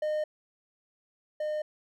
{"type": "tone pair in turn", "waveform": "triangle", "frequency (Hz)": [611, 608.7], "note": ["D#5", "D#5"], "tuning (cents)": [-32, -38], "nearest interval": "unison", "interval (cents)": 6, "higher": "first", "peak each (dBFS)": [-25, -27], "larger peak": "first", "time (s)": [[0.02, 0.24], [1.4, 1.62]], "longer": "neither", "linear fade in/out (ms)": 5, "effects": []}